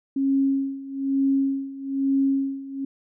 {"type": "tone with tremolo", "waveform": "sine", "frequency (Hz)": 272.5, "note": "C#4", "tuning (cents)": -29, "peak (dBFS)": -17, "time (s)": [0.16, 2.85], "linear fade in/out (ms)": 5, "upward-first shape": "sine", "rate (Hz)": 1.1, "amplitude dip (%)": 85, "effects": []}